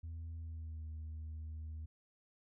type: tone with pitch glide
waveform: sine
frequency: 82 to 78.57 Hz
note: E2 to D#2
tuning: -9 to +17 cents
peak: -40 dBFS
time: 0.03-1.86 s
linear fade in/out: 10 ms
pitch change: -74 cents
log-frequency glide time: 0.37-0.86 s
effects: tanh soft clip ceiling -41 dBFS